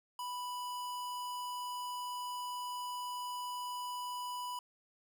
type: tone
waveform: square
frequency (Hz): 987.8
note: B5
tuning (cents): 0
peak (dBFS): -39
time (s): 0.19-4.59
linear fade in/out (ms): 2
effects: none